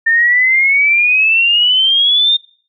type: exponential sweep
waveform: sine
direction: up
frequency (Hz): 1800 to 3666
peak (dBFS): -8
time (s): 0.06-2.37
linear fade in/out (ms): 10
effects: noise-tail reverb RT60 0.5 s tail -24 dB re dry